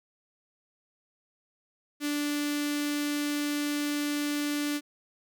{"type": "tone with notch filter", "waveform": "sawtooth", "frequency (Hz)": 292.7, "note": "D4", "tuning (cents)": -6, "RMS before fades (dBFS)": -30, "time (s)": [2, 4.81], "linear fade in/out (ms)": 50, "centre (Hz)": 750, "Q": 0.53, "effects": []}